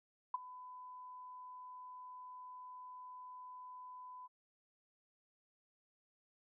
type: tone with ADSR envelope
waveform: sine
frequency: 1003 Hz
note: B5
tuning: 26 cents sharp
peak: -31 dBFS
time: 0.34-4.28 s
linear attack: 4 ms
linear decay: 20 ms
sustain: -18 dB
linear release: 25 ms
effects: none